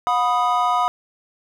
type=chord; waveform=triangle; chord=B major; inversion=second; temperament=equal with one note detuned; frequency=722.3 / 987.8 / 1244.5 Hz; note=F#5 / B5 / D#6; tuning=-42 / 0 / 0 cents; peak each=-19 dBFS; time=0.07-0.88 s; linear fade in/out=0 ms; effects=none